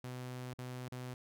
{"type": "tone with dropouts", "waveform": "sawtooth", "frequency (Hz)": 126, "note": "B2", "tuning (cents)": 35, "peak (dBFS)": -38, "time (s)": [0.04, 1.14], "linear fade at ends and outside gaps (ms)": 2, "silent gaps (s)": [[0.536, 0.586], [0.884, 0.921]], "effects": []}